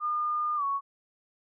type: tone with pitch glide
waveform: sine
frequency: 1213 to 1112.3 Hz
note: D#6 to C#6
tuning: -44 to +6 cents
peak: -26 dBFS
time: 0-0.81 s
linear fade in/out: 50 ms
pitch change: -150 cents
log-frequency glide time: 0.56-0.64 s
effects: none